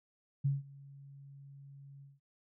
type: tone with ADSR envelope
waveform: sine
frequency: 139.2 Hz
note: C#3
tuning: 8 cents sharp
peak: -26 dBFS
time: 0.44-2.2 s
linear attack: 15 ms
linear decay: 170 ms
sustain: -24 dB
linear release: 180 ms
effects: none